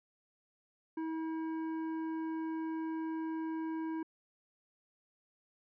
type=tone with hard clipping; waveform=sine; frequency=321.4 Hz; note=E4; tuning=44 cents flat; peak=-37 dBFS; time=0.97-4.03 s; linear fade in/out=5 ms; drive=11 dB; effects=low-pass 2000 Hz 12 dB/octave